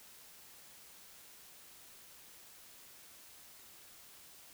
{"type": "silence", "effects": ["white hiss -57 dBFS RMS until 4.53 s"]}